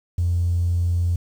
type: tone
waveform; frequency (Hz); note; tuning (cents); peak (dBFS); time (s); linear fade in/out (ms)
triangle; 86.8; F2; -10; -14; 0.18-1.16; 5
effects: tanh soft clip ceiling -15 dBFS + 8-bit